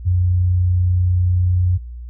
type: tone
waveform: sine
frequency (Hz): 90.2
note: F#2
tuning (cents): -44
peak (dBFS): -13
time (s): 0.05-1.78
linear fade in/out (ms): 20
effects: noise-tail reverb RT60 0.2 s tail -23 dB re dry + added 60 Hz sine -29 dBFS peak until 2.09 s